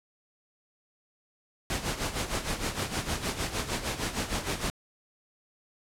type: noise with tremolo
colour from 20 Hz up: pink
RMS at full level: -29 dBFS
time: 1.7-4.7 s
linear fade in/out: 0 ms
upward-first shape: sine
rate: 6.5 Hz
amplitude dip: 70%
effects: low-pass 10000 Hz 12 dB/octave